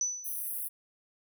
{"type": "tone with exponential decay", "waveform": "sine", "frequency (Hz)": 5980, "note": "F#8", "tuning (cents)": 17, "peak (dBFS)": -25, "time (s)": [0.01, 0.52], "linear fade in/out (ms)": 2, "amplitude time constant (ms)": 110}
{"type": "high-pass noise", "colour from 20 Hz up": "pink", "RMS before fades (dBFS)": -36, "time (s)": [0.24, 0.69], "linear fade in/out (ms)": 20, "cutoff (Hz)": 9700, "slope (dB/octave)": 96}
{"effects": []}